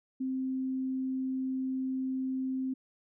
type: tone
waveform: sine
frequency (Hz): 261.6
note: C4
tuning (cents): 0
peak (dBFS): -30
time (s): 0.2-2.74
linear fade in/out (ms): 10
effects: none